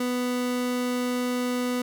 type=tone; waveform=30% pulse; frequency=247.8 Hz; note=B3; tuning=6 cents sharp; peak=-22 dBFS; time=0-1.82 s; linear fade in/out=5 ms; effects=none